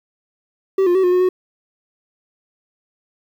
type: tone with pitch steps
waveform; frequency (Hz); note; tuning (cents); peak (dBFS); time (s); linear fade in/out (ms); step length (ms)
triangle; 385.2 / 352.6 / 379.6 / 358.5 / 363.2 / 368.2; G4 / F4 / F#4 / F4 / F#4 / F#4; -30 / +17 / +44 / +45 / -32 / -8; -10; 0.78-1.29; 5; 85
effects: 8-bit